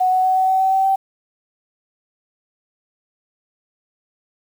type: tone with pitch steps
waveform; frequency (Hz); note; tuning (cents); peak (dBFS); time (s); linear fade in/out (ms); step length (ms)
sine; 740 / 744.7 / 749.5 / 754.2 / 759 / 763.9 / 768.8 / 773.7; F#5 / F#5 / F#5 / F#5 / F#5 / G5 / G5 / G5; 0 / +11 / +22 / +33 / +44 / -45 / -34 / -23; -13; 0-0.96; 10; 120
effects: 7-bit